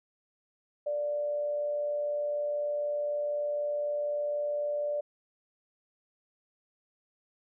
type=tone with amplitude modulation; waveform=sine; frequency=587.3 Hz; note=D5; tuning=in tune; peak=-27 dBFS; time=0.86-5.01 s; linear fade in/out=10 ms; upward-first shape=sine; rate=124 Hz; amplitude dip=30%; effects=none